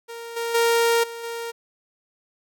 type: tone with level steps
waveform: sawtooth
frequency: 464.9 Hz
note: A#4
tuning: 5 cents flat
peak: -30 / -21 / -13 / -29 / -25 dBFS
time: 0.08-1.52 s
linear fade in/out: 20 ms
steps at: 0.36 / 0.54 / 1.03 / 1.23 s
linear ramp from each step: 10 ms
effects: none